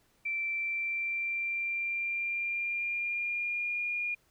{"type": "tone with pitch glide", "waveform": "sine", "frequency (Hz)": [2340, 2424], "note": ["D7", "D#7"], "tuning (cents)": [-7, -46], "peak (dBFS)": -30, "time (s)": [0.25, 4.15], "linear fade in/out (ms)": 10, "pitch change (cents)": 61, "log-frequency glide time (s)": [0.54, 3.82], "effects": ["pink hiss -69 dBFS RMS until 4.3 s"]}